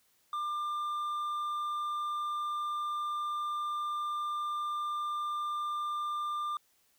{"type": "tone with hard clipping", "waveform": "triangle", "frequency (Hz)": 1195, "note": "D6", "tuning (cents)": 30, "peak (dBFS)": -33, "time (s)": [0.33, 6.57], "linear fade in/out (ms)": 2, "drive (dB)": 7, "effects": ["white hiss -70 dBFS RMS until 6.98 s"]}